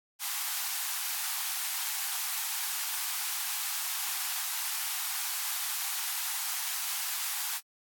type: high-pass noise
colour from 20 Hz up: white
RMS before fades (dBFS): -33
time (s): 0.19-7.61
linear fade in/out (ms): 50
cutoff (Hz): 730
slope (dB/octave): 96
effects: AAC 64 kbps